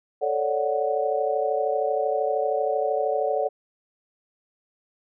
sine chord, D major seventh, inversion second, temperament equal, 440 / 554.4 / 587.3 / 740 Hz, A4 / C#5 / D5 / F#5, 0 / 0 / 0 / 0 cents, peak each -27 dBFS, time 0.21-3.49 s, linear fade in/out 20 ms, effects none

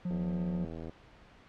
triangle tone, 177.9 Hz, F3, 32 cents sharp, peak -29 dBFS, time 0.05-0.65 s, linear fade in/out 5 ms
click train, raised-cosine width 2 ms, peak -29 dBFS, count 65, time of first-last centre 0.11-0.895 s, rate 81.5 Hz
effects pink hiss -57 dBFS RMS until 1.48 s + low-pass 3000 Hz 12 dB/octave

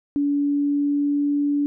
sine tone with pitch glide, 286.3 to 288.3 Hz, D4 to D4, -44 to -32 cents, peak -18 dBFS, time 0.16-1.66 s, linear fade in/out 0 ms, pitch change +12 cents, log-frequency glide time 0.37-1.33 s, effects none

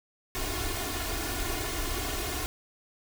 pink noise with comb filter, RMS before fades -32 dBFS, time 0.35-2.46 s, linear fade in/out 0 ms, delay 2.8 ms, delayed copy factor +0.95, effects none

